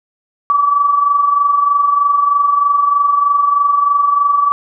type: tone with amplitude modulation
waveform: sine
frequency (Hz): 1150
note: D6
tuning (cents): -37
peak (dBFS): -7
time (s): 0.5-4.52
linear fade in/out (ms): 0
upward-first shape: sine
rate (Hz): 23.2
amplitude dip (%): 55
effects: none